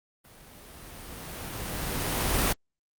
pink noise with level ramp, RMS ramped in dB -53 to -23 dBFS, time 0.24-2.53 s, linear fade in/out 10 ms, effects Opus 32 kbps

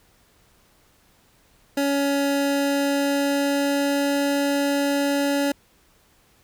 25% pulse tone with pitch glide, 280.6 to 282.6 Hz, C#4 to C#4, +21 to +34 cents, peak -16 dBFS, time 1.77-5.52 s, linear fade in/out 5 ms, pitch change +13 cents, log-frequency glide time 2.33-4.2 s, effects pink hiss -59 dBFS RMS until 6.43 s

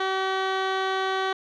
15% pulse tone with low-pass filter, 381.2 Hz, G4, 48 cents flat, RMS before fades -26 dBFS, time 0-1.33 s, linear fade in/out 5 ms, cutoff 3000 Hz, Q 1.7, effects none

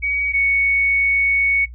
sine tone pair in turn, 2257 / 2223 Hz, C#7 / C#7, +31 / +4 cents, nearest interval unison, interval 27 cents, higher first, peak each -18 / -14 dBFS, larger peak second, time 0.02-0.33 / 0.33-1.66 s, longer second, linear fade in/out 20 ms, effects noise-tail reverb RT60 0.1 s tail -19 dB re dry + added 60 Hz sine -33 dBFS peak until 1.74 s

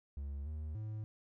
triangle tone with pitch steps, 70.3 / 76.8 / 108 Hz, C#2 / D#2 / A2, +25 / -22 / -32 cents, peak -37 dBFS, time 0.17-1.04 s, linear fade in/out 0 ms, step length 290 ms, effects none

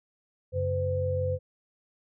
sine tone cluster, 93.7 / 139.7 / 509 Hz, F#2 / C#3 / C5, +22 / +14 / -48 cents, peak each -29 / -36 / -28 dBFS, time 0.52-1.39 s, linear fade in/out 50 ms, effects none

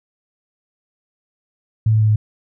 sine tone with pitch steps, 110 / 108.99 / 107.99 / 106.99 Hz, A2 / A2 / A2 / A2, 0 / -16 / -32 / -48 cents, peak -11 dBFS, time 1.86-2.16 s, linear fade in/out 5 ms, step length 75 ms, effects none

